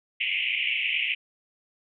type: band-pass noise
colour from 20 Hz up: white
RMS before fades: -27 dBFS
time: 0.2-1.15 s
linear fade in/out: 10 ms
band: 2100 to 3000 Hz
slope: 96 dB/octave
effects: none